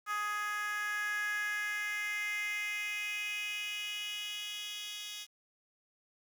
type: tone with high-pass filter sweep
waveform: 10% pulse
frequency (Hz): 417.2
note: G#4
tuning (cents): +8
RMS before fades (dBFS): -37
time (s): 0.06-5.27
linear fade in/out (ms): 50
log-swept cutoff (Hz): 1300 to 3700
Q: 4.9
effects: 10-bit